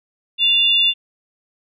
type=tone pair together; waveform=sine; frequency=2794 / 3508 Hz; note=F7 / A7; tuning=0 / -6 cents; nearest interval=major third; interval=394 cents; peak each=-15 dBFS; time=0.38-0.94 s; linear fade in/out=50 ms; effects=none